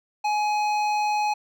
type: tone with hard clipping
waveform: sine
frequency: 840 Hz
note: G#5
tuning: 19 cents sharp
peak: -23 dBFS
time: 0.24-1.34 s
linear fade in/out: 10 ms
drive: 12 dB
effects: none